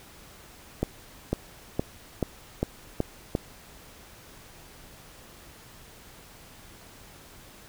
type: accelerating click train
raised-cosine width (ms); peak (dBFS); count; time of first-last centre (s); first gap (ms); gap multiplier
2; -11; 7; 0.83-3.351; 500; 0.93
effects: pink hiss -50 dBFS RMS until 7.68 s